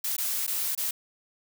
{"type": "noise with dropouts", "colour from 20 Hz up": "blue", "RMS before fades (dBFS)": -29, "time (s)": [0.04, 0.91], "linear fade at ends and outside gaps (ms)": 5, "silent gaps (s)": [[0.166, 0.181], [0.467, 0.476], [0.751, 0.776]], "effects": []}